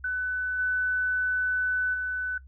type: tone with level steps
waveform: sine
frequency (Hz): 1500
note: F#6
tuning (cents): +23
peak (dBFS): -26 / -23 / -27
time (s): 0.04-2.38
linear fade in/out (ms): 5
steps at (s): 0.58 / 1.93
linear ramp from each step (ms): 20
effects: noise-tail reverb RT60 0.1 s tail -19 dB re dry + added 66 Hz sine -46 dBFS peak until 2.47 s